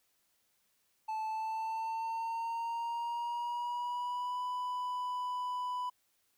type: tone with pitch glide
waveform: triangle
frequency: 875 to 993.6 Hz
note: A5 to B5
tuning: -10 to +10 cents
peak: -32 dBFS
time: 1.08-5.9 s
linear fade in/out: 10 ms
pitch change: +220 cents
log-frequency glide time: 1.26-4.43 s
effects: white hiss -75 dBFS RMS until 6.37 s